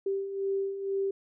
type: beating tone pair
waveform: sine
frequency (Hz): 390 / 392.1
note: G4 / G4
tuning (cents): -9 / 0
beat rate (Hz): 2.1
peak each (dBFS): -36 / -29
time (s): 0.06-1.11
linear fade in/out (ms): 5
effects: none